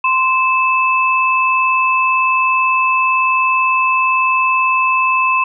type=tone pair together; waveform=sine; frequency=1040.1 / 2621 Hz; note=C6 / E7; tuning=-11 / -11 cents; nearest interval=octave + major third; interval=1600 cents; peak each=-13 / -15 dBFS; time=0.04-5.44 s; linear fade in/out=5 ms; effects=none